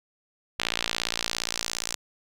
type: tone with band-pass filter sweep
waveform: sawtooth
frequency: 57.3 Hz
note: A#1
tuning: 29 cents flat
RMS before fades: -31 dBFS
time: 0.59-1.95 s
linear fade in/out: 5 ms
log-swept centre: 3200 to 6500 Hz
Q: 1.4
effects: none